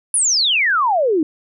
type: exponential sweep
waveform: sine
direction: down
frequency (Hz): 10500 to 293.7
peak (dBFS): -13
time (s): 0.14-1.23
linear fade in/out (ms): 2
effects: none